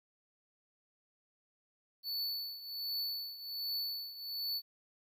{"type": "tone with tremolo", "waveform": "square", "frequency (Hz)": 4465, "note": "C#8", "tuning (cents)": 12, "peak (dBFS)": -34, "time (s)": [2.03, 4.62], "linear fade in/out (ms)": 50, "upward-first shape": "triangle", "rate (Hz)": 1.3, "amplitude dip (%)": 80, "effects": ["12-bit"]}